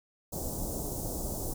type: band-stop noise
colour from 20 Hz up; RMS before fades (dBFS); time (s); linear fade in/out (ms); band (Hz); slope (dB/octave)
pink; -35; 0.32-1.54; 10; 750 to 6400; 24
effects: none